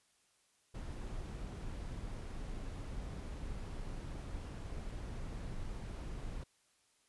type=noise; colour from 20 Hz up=brown; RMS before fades=-43 dBFS; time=0.74-6.44 s; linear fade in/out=10 ms; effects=white hiss -73 dBFS RMS until 7.08 s + resampled to 24000 Hz